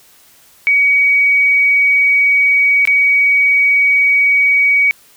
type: tone with dropouts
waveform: sine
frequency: 2259 Hz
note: C#7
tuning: 32 cents sharp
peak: -8 dBFS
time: 0.67-4.91 s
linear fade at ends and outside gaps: 0 ms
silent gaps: 2.853-2.874 s
effects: white hiss -47 dBFS RMS until 5.16 s